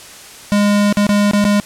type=tone with dropouts; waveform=square; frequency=205 Hz; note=G#3; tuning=22 cents flat; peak=-11 dBFS; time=0.52-1.6 s; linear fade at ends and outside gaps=0 ms; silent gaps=0.926-0.971 / 1.067-1.091 / 1.312-1.334 / 1.442-1.451 s; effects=white hiss -36 dBFS RMS until 1.65 s + low-pass 10000 Hz 12 dB/octave